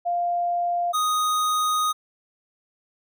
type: tone pair in turn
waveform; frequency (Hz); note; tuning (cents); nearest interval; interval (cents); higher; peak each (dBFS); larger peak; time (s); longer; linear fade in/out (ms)
sine / square; 698.5 / 1244.6; F5 / D#6; 0 / 0; minor seventh; 1000; second; -21; neither; 0.05-0.93 / 0.93-1.93; second; 20
effects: none